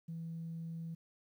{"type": "tone", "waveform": "sine", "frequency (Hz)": 164.81, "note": "E3", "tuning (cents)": 0, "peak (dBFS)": -39, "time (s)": [0.08, 0.95], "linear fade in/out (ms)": 10, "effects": ["tanh soft clip ceiling -36 dBFS", "12-bit"]}